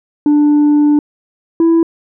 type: tone pair in turn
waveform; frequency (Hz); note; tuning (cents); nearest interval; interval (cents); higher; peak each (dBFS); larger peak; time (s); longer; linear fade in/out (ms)
sine; 295 / 331.1; D4 / E4; +8 / +8; major second; 200; second; -4; neither; 0.26-0.99 / 1.6-1.83; first; 2
effects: tanh soft clip ceiling -6 dBFS